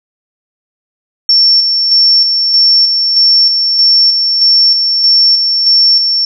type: tone with tremolo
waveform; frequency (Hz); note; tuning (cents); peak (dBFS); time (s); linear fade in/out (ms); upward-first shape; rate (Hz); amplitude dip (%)
sine; 5440; F8; -46; -4; 1.29-6.25; 2; square; 1.6; 40
effects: none